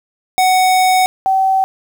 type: tone pair in turn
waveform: square / sine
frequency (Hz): 744 / 766.7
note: F#5 / G5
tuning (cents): +9 / -39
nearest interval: minor second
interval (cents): 52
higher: second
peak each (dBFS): -10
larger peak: neither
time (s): 0.38-1.06 / 1.26-1.64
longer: first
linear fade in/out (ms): 0
effects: 7-bit